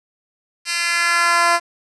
10% pulse tone with high-pass filter sweep, 342.8 Hz, F4, 32 cents flat, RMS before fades -17 dBFS, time 0.65-1.6 s, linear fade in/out 50 ms, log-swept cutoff 3200 to 710 Hz, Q 1.4, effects resampled to 24000 Hz + 7-bit

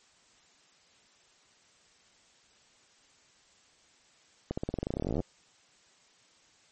accelerating click train, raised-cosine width 2 ms, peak -18 dBFS, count 24, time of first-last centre 4.51-5.203 s, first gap 65 ms, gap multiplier 0.92, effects white hiss -63 dBFS RMS until 6.71 s + MP3 32 kbps

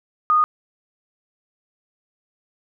sine tone, 1232 Hz, D#6, 17 cents flat, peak -13 dBFS, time 0.3-0.44 s, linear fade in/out 0 ms, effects none

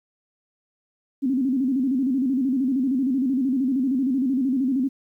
sine tone with vibrato, 262 Hz, C4, 2 cents sharp, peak -19 dBFS, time 1.22-4.89 s, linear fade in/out 20 ms, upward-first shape square, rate 13 Hz, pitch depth 93 cents each way, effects 10-bit

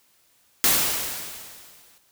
white noise with exponential decay, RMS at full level -17 dBFS, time 0.64-1.98 s, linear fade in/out 0 ms, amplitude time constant 290 ms, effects white hiss -62 dBFS RMS until 2.11 s

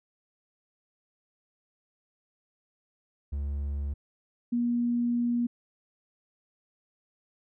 triangle / sine tone pair in turn, 71.1 / 239.2 Hz, C#2 / A#3, +45 / +45 cents, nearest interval octave + major sixth, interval 2100 cents, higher second, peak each -27 / -24 dBFS, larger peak second, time 3.32-3.94 / 4.52-5.47 s, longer second, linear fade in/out 10 ms, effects none

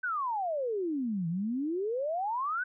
sine exponential two-way sweep, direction down then up, 1548 to 160.9 to 1542 Hz, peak -29 dBFS, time 0.03-2.64 s, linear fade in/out 10 ms, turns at 1.28 s, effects none

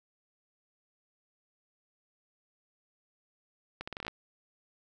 accelerating click train, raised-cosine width 0.3 ms, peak -22 dBFS, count 9, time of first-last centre 3.81-4.08 s, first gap 65 ms, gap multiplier 0.8, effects none

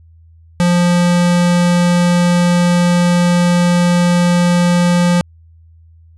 square tone, 175.4 Hz, F3, 8 cents sharp, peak -10 dBFS, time 0.6-5.21 s, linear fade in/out 0 ms, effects added 82 Hz sine -41 dBFS peak until 6.17 s + resampled to 24000 Hz

